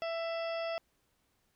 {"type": "harmonic tone with a mistuned harmonic", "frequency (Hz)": 664, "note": "E5", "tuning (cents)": 12, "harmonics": [1, 2, 3, 4, 5, 7, 8], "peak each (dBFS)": [-34, -44, -47, -46, -50, -54, -51], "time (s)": [0.02, 0.78], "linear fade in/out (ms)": 0, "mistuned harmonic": 8, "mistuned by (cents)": -27, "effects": ["pink hiss -75 dBFS RMS until 1.55 s"]}